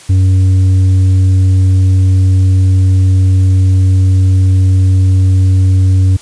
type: tone with tanh clipping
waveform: triangle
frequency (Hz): 94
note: F#2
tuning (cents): +28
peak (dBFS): -6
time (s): 0.09-6.17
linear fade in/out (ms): 10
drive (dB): 9
effects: white hiss -36 dBFS RMS until 6.21 s + resampled to 22050 Hz